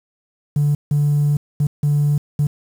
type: tone bursts at uneven times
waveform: triangle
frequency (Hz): 146.1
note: D3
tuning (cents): -9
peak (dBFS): -10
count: 5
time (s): 0.56-0.75 / 0.91-1.37 / 1.6-1.67 / 1.83-2.18 / 2.39-2.47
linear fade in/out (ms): 5
effects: tanh soft clip ceiling -10 dBFS + 7-bit